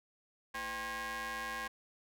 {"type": "ring-modulated tone", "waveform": "sawtooth", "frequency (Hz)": 280.8, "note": "C#4", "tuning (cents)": 22, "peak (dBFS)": -31, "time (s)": [0.54, 1.68], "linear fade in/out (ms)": 10, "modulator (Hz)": 1350, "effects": []}